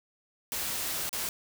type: noise with dropouts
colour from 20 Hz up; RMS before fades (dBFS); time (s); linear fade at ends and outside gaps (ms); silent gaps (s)
white; -33; 0.52-1.29; 1; 1.093-1.129
effects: none